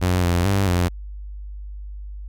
sawtooth tone with pitch steps, 90.5 / 87.3 / 98.7 / 88.4 Hz, F#2 / F2 / G2 / F2, -38 / 0 / +12 / +22 cents, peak -13 dBFS, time 0.01-0.89 s, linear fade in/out 20 ms, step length 220 ms, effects added 50 Hz sine -31 dBFS peak until 2.28 s

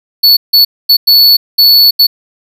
square tone bursts at uneven times, 4435 Hz, C#8, in tune, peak -3 dBFS, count 6, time 0.23-0.37 / 0.53-0.65 / 0.89-0.97 / 1.07-1.37 / 1.58-1.91 / 1.99-2.07 s, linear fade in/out 10 ms, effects none

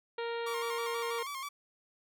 harmonic tone, 466.2 Hz, A#4, in tune, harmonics 1 / 2 / 3 / 4 / 5 / 6 / 7 / 8 / 9, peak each -35 / -41 / -45 / -47 / -49 / -51 / -52 / -53 / -54 dBFS, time 0.18-1.23 s, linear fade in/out 5 ms
sawtooth tone with vibrato, 1108.7 Hz, C#6, in tune, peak -34 dBFS, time 0.46-1.49 s, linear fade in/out 10 ms, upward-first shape square, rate 6.2 Hz, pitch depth 63 cents each way
effects none

